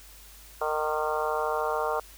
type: harmonic tone with a mistuned harmonic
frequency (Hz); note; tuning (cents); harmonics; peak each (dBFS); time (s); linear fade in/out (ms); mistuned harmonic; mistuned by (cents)
153.7; D#3; -21; 3 / 4 / 5 / 6 / 7 / 8 / 9; -31 / -32 / -33 / -34 / -34 / -35 / -36; 0.61-2; 5; 8; -37
effects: added 50 Hz sine -51 dBFS peak until 2.17 s + white hiss -51 dBFS RMS until 2.17 s